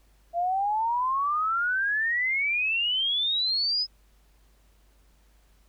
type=exponential sweep; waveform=sine; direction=up; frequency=675 to 5130 Hz; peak=-23 dBFS; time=0.33-3.87 s; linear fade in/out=50 ms; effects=added 50 Hz sine -58 dBFS peak until 5.68 s + pink hiss -66 dBFS RMS until 5.68 s